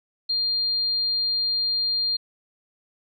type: tone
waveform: sine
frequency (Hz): 4200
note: C8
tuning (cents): +6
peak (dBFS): -21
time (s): 0.29-2.17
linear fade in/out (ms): 10
effects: none